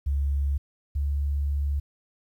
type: tone pair in turn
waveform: sine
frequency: 70.1 / 71.2 Hz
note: C#2 / C#2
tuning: +20 / +47 cents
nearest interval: unison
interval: 27 cents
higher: second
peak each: -22 / -23 dBFS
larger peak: first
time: 0.06-0.58 / 0.95-1.8 s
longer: second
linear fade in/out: 10 ms
effects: 10-bit